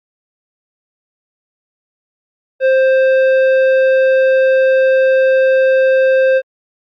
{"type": "tone with tanh clipping", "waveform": "sine", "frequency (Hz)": 526, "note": "C5", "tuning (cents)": 9, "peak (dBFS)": -10, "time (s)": [2.6, 6.42], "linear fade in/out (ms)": 50, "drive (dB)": 13, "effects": ["low-pass 3000 Hz 12 dB/octave", "Opus 48 kbps"]}